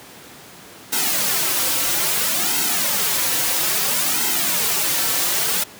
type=noise with flanger; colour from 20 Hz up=white; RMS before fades=-20 dBFS; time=0.92-5.64 s; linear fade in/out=10 ms; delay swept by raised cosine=1.7 to 4.9 ms; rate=0.6 Hz; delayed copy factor=-0.95; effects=pink hiss -41 dBFS RMS until 5.79 s + high-pass 150 Hz 12 dB/octave